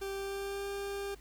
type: tone with pitch glide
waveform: 40% pulse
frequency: 392 to 398.9 Hz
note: G4 to G4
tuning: 0 to +30 cents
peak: -35 dBFS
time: 0.01-1.15 s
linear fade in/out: 10 ms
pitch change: +30 cents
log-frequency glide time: 0.12-0.68 s
effects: added 50 Hz sine -52 dBFS peak until 1.2 s + pink hiss -61 dBFS RMS until 1.2 s